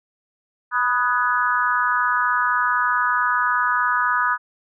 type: chord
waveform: sine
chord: G# minor seventh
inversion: first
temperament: equal with one note detuned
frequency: 987.8 / 1244.5 / 1480 / 1688.3 Hz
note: B5 / D#6 / F#6 / G#6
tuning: 0 / 0 / 0 / +28 cents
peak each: -23 / -21 / -22 / -26 dBFS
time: 0.71-4.38 s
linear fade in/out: 50 ms
effects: none